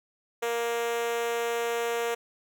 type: tone with high-pass filter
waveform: 5% pulse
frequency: 234.2 Hz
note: A#3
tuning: 8 cents sharp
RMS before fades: -29 dBFS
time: 0.42-2.15 s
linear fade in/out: 10 ms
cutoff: 500 Hz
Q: 5.9
effects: none